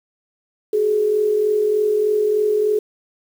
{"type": "tone pair together", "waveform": "sine", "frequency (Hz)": [381, 424.3], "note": ["G4", "G#4"], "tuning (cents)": [-49, 37], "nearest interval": "major second", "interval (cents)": 186, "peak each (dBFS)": [-24, -15], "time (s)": [0.73, 2.79], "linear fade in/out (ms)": 5, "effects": ["7-bit"]}